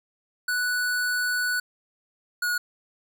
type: tone pair in turn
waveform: square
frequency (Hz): 1480 / 1452.1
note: F#6 / F#6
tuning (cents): 0 / -33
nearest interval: unison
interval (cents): 33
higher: first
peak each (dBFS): -24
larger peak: neither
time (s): 0.48-1.6 / 2.42-2.58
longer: first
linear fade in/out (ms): 5
effects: none